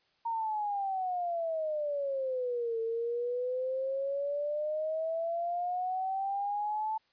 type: exponential two-way sweep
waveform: sine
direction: down then up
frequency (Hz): 930 to 450 to 881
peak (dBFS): -30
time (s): 0.25-6.98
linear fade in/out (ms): 10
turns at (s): 2.8
effects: white hiss -71 dBFS RMS until 7.12 s + resampled to 11025 Hz